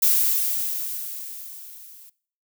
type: noise with level ramp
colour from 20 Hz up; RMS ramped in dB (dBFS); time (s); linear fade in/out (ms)
violet; -17 to -47; 0.02-2.1; 10
effects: noise-tail reverb RT60 0.5 s tail -21 dB re dry